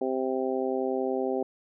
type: harmonic tone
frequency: 130.8 Hz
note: C3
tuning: in tune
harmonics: 2 / 3 / 4 / 5 / 6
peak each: -32 / -29 / -32 / -36 / -36 dBFS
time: 0.01-1.43 s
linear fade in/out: 5 ms
effects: none